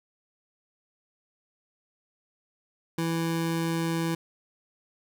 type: tone pair together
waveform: square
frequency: 165.3 / 330.6 Hz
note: E3 / E4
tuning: +5 / +5 cents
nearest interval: octave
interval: 1200 cents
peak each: -29 / -30 dBFS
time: 2.98-4.15 s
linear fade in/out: 5 ms
effects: none